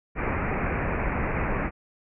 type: low-pass noise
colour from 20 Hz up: pink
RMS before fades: -27 dBFS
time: 0.15-1.71 s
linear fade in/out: 50 ms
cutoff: 2500 Hz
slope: 96 dB/octave
effects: none